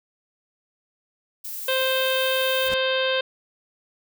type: noise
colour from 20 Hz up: violet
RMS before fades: -33 dBFS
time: 1.44-2.69 s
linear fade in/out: 10 ms
type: harmonic tone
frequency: 523.3 Hz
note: C5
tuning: in tune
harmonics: 1 / 2 / 3 / 4 / 5 / 6 / 7 / 8 / 9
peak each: -23 / -32 / -28 / -38 / -30 / -29 / -30 / -42 / -43 dBFS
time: 1.68-3.21 s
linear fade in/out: 5 ms
type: noise with exponential growth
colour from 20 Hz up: pink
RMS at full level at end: -30 dBFS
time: 2.56-2.74 s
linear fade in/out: 1 ms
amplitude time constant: 38 ms
effects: none

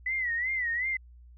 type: tone with vibrato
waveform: sine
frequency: 1975.5 Hz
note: B6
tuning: in tune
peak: -27 dBFS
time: 0.06-0.97 s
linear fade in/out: 5 ms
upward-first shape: sine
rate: 2.7 Hz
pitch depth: 120 cents each way
effects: added 60 Hz sine -49 dBFS peak until 1.37 s

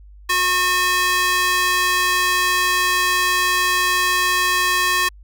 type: tone with high-pass filter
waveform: square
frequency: 363.1 Hz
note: F#4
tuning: 33 cents flat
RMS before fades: -18 dBFS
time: 0.29-5.09 s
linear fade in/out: 10 ms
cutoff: 1400 Hz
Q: 1.3
effects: added 50 Hz sine -40 dBFS peak until 5.23 s

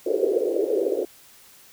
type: band-pass noise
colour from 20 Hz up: pink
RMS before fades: -23 dBFS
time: 0.06-1.05 s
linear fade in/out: 5 ms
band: 370 to 510 Hz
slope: 48 dB/octave
effects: white hiss -51 dBFS RMS until 1.72 s

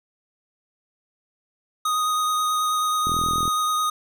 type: tone with vibrato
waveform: square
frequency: 1244.5 Hz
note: D#6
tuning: in tune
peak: -21 dBFS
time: 1.85-3.9 s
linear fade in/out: 5 ms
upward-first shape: triangle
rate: 9.3 Hz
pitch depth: 14 cents each way
type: click train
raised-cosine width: 3 ms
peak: -18 dBFS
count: 18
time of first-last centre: 3.07-3.479 s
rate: 41.6 Hz
effects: none

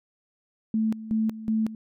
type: tone with tremolo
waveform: sine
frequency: 220 Hz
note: A3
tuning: in tune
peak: -21 dBFS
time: 0.74-1.75 s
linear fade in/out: 2 ms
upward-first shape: square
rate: 2.7 Hz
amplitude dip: 80%
effects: none

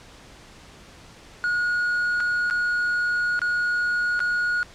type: tone with dropouts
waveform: triangle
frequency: 1446 Hz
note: F#6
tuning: 40 cents flat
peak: -19 dBFS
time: 1.44-4.63 s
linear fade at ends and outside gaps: 0 ms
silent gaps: 2.202-2.205 / 2.5-2.509 / 3.392-3.417 / 4.193-4.203 s
effects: pink hiss -47 dBFS RMS until 4.74 s + low-pass 7000 Hz 12 dB/octave

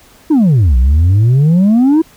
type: exponential two-way sweep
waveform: sine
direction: down then up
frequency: 332.2 to 59 to 332.2 Hz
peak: -3 dBFS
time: 0.3-2.02 s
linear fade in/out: 10 ms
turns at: 0.77 s
effects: tanh soft clip ceiling -5 dBFS + pink hiss -44 dBFS RMS until 2.16 s

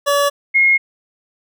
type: tone pair in turn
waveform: 25% pulse / sine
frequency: 570 / 2152 Hz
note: C#5 / C7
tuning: +48 / +48 cents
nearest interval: octave + major seventh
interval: 2300 cents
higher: second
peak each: -9 dBFS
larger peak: neither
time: 0.06-0.3 / 0.54-0.78 s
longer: neither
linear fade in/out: 20 ms
effects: none

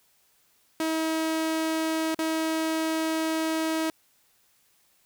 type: tone with dropouts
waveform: sawtooth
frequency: 320 Hz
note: D#4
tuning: 49 cents sharp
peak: -21 dBFS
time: 0.8-3.9 s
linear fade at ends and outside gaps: 2 ms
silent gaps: 2.146-2.189 s
effects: white hiss -65 dBFS RMS until 5.05 s

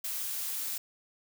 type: noise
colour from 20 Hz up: blue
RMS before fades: -35 dBFS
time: 0.04-0.78 s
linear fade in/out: 5 ms
effects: none

